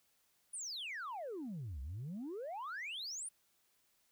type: exponential two-way sweep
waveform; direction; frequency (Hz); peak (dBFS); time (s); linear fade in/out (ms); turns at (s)
sine; down then up; 9956 to 62.4 to 9956; -39; 0.53-3.29; 10; 1.81
effects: tanh soft clip ceiling -39 dBFS + white hiss -75 dBFS RMS until 4.11 s